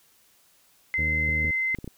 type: tone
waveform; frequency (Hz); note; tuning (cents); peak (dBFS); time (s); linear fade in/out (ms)
sine; 2066; C7; -22; -23; 0.94-1.75; 0
type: harmonic tone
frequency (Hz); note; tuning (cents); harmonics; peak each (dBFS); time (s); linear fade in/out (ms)
77.78; D#2; 0; 1 / 2 / 3 / 4 / 6 / 7; -29 / -35 / -39 / -41 / -45 / -46; 0.98-1.51; 5
type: clicks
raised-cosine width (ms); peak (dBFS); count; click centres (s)
3; -23; 6; 1.291 / 1.448 / 1.746 / 1.787 / 1.844 / 1.877
effects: white hiss -61 dBFS RMS until 1.97 s